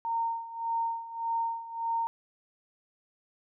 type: tone with tremolo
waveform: sine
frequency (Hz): 919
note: A#5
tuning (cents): -25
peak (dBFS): -26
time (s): 0.05-2.07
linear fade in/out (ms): 0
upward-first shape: sine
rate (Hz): 1.7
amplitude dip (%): 80
effects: none